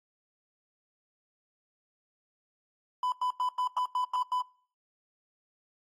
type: tone bursts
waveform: triangle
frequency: 1000 Hz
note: B5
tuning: 21 cents sharp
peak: -25 dBFS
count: 8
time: 3.03-4.409 s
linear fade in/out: 2 ms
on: 91 ms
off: 93 ms
effects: noise-tail reverb RT60 0.5 s tail -24 dB re dry + AAC 48 kbps